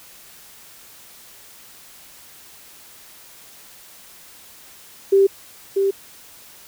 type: tone with echo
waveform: sine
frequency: 392 Hz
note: G4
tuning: in tune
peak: -10 dBFS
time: 5.12-5.27 s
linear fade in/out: 10 ms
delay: 640 ms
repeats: 1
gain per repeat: -5 dB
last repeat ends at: 5.91 s
effects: white hiss -45 dBFS RMS until 6.67 s